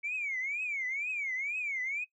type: tone with vibrato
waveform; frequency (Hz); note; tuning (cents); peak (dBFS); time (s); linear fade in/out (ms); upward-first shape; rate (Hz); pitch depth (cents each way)
sine; 2258; C#7; +31; -31; 0.03-2.05; 20; triangle; 2.1; 230
effects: noise-tail reverb RT60 0.1 s tail -20 dB re dry + tanh soft clip ceiling -27 dBFS